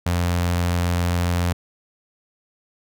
sawtooth tone with notch filter, 87.31 Hz, F2, in tune, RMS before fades -21 dBFS, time 0.06-1.53 s, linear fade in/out 5 ms, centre 340 Hz, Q 2, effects none

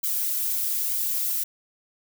violet noise with flanger, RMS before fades -26 dBFS, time 0.03-1.44 s, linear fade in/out 10 ms, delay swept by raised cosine 1.1 to 4.4 ms, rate 1.1 Hz, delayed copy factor -0.5, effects none

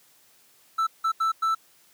triangle tone bursts at uneven times, 1323 Hz, E6, 6 cents sharp, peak -19 dBFS, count 4, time 0.78-0.87 / 1.04-1.12 / 1.2-1.32 / 1.42-1.55 s, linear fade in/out 10 ms, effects white hiss -59 dBFS RMS until 1.93 s + high-pass 100 Hz 12 dB/octave

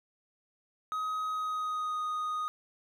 triangle tone with pitch glide, 1263 to 1241.3 Hz, D#6 to D#6, +26 to -4 cents, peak -29 dBFS, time 0.92-2.48 s, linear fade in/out 0 ms, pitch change -30 cents, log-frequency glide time 1.29-2.01 s, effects none

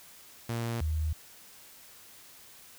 sawtooth / sine tone pair in turn, 116.54 / 78.03 Hz, A#2 / D#2, 0 / +6 cents, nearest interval perfect fifth, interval 694 cents, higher first, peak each -27 dBFS, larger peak neither, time 0.49-0.81 / 0.81-1.13 s, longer neither, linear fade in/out 5 ms, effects white hiss -53 dBFS RMS until 2.78 s

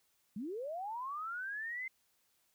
sine linear sweep, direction up, 185 to 2093 Hz, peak -38 dBFS, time 0.36-1.88 s, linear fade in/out 5 ms, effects white hiss -75 dBFS RMS until 2.54 s

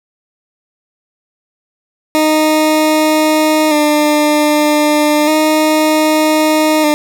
20% pulse tone with vibrato, 304.5 Hz, D#4, 37 cents flat, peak -4 dBFS, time 2.15-6.94 s, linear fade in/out 0 ms, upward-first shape square, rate 0.32 Hz, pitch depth 29 cents each way, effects none

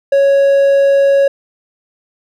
triangle tone, 554.4 Hz, C#5, in tune, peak -5 dBFS, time 0.12-1.28 s, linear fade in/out 5 ms, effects none

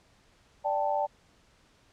sine chord, D suspended fourth, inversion none, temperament just, 587.3 / 783.1 / 881 Hz, D5 / G5 / A5, 0 / -2 / +2 cents, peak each -30 dBFS, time 0.64-1.07 s, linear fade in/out 20 ms, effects pink hiss -63 dBFS RMS until 1.92 s + low-pass 7000 Hz 12 dB/octave

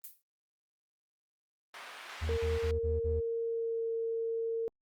violet noise with exponential decay, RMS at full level -40 dBFS, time 0.04-0.22 s, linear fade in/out 1 ms, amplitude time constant 39 ms
white band-pass noise, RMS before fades -46 dBFS, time 1.74-2.71 s, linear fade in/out 2 ms, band 750 to 2400 Hz, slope 12 dB/octave
triangle tone bursts, 78.8 Hz, D#2, 23 cents sharp, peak -29 dBFS, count 5, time 2.21-3.208 s, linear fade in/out 20 ms, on 170 ms, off 37 ms
sine tone with pitch glide, 460 to 455.8 Hz, A#4 to A#4, -23 to -39 cents, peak -31 dBFS, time 2.29-4.68 s, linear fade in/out 0 ms, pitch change -16 cents, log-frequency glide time 3.42-3.87 s
effects Opus 32 kbps

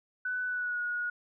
sine tone with pitch glide, 1496 to 1450.1 Hz, F#6 to F#6, +19 to -35 cents, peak -30 dBFS, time 0.25-1.1 s, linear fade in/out 5 ms, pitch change -54 cents, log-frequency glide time 0.46-0.8 s, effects none

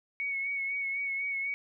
sine tone with vibrato, 2217 Hz, C#7, in tune, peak -30 dBFS, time 0.2-1.54 s, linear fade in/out 0 ms, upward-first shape sine, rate 4 Hz, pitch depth 31 cents each way, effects none

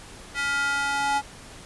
square tone with high-pass filter sweep, 281.3 Hz, C#4, 26 cents sharp, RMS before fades -25 dBFS, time 0.34-1.22 s, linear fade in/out 50 ms, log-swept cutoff 1700 to 880 Hz, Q 3.4, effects pink hiss -44 dBFS RMS until 1.65 s + resampled to 24000 Hz

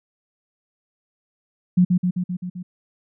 sine tone with echo, 180 Hz, F#3, 47 cents flat, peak -11 dBFS, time 1.77-1.85 s, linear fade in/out 10 ms, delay 130 ms, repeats 6, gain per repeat -3 dB, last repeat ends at 2.63 s, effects none

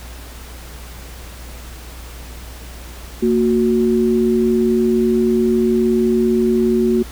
sine tone pair together, 230 / 367.1 Hz, A#3 / F#4, -23 / -14 cents, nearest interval minor sixth, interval 809 cents, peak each -15 dBFS, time 3.22-7.03 s, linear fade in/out 10 ms, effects added 60 Hz sine -33 dBFS peak until 7.11 s + pink hiss -38 dBFS RMS until 7.11 s

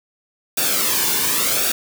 white noise with flanger, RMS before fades -19 dBFS, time 0.57-1.72 s, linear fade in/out 5 ms, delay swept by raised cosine 0.97 to 1.57 ms, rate 0.9 Hz, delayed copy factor -0.65, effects none

